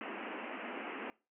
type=band-pass noise; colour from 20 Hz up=pink; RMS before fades=-43 dBFS; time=0.01-1.1 s; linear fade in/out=0 ms; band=210 to 2900 Hz; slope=96 dB/octave; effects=noise-tail reverb RT60 0.3 s tail -22 dB re dry